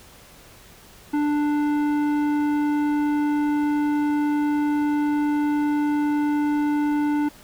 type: tone with tanh clipping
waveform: sine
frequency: 295 Hz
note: D4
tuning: 8 cents sharp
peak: -21 dBFS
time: 1.13-7.29 s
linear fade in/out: 10 ms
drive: 13 dB
effects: pink hiss -48 dBFS RMS until 7.43 s